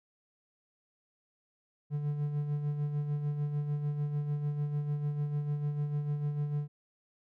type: tone with tremolo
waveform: triangle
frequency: 146.83 Hz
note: D3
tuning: in tune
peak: -26 dBFS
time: 1.9-6.68 s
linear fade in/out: 50 ms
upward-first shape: sine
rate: 6.7 Hz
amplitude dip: 50%
effects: none